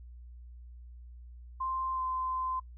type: tone with pitch glide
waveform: sine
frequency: 1046.5 to 1033.3 Hz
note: C6 to C6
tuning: 0 to -22 cents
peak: -31 dBFS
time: 1.6-2.6 s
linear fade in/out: 10 ms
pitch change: -22 cents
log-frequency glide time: 1.93-2.01 s
effects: noise-tail reverb RT60 0.1 s tail -22 dB re dry + added 60 Hz sine -46 dBFS peak until 2.77 s